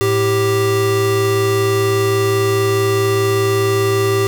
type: tone pair together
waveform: square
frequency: 109.18 / 392 Hz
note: A2 / G4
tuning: -13 / 0 cents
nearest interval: octave + minor seventh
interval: 2213 cents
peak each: -19 / -15 dBFS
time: 0.01-4.27 s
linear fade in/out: 0 ms
effects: none